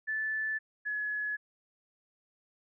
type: tone pair in turn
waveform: sine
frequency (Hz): 1748 / 1696.3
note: A6 / G#6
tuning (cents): -12 / +36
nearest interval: minor second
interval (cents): 52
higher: first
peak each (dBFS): -30 / -31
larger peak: first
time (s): 0.07-0.59 / 0.85-1.37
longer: neither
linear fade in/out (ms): 20
effects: none